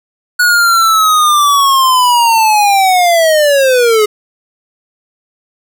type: linear sweep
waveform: square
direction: down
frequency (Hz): 1465 to 415.3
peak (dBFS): -7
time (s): 0.39-4.06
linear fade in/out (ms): 10
effects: none